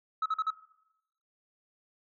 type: tone bursts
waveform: sine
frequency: 1290 Hz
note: E6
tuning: 38 cents flat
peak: -24 dBFS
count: 4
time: 0.22-0.505 s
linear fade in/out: 5 ms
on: 39 ms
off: 43 ms
effects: noise-tail reverb RT60 0.8 s tail -18 dB re dry + tanh soft clip ceiling -25 dBFS